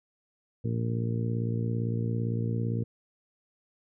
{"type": "harmonic tone", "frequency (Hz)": 57.7, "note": "A#1", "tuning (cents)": -17, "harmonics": [2, 3, 4, 5, 6, 7, 8], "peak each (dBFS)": [-28, -36, -35, -42, -42, -45, -40], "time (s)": [0.64, 2.84], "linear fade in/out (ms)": 10, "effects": []}